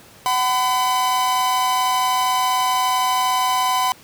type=tone pair together; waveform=45% pulse; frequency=753.7 / 1009 Hz; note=F#5 / B5; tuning=+32 / +37 cents; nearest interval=perfect fourth; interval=505 cents; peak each=-22 / -18 dBFS; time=0.26-3.92 s; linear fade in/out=0 ms; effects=pink hiss -46 dBFS RMS until 4.03 s + high-pass 80 Hz 12 dB/octave